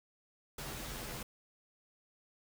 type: noise with comb filter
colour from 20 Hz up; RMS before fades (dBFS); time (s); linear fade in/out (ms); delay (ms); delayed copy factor
pink; -43; 0.58-1.23; 5; 11; -0.7
effects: none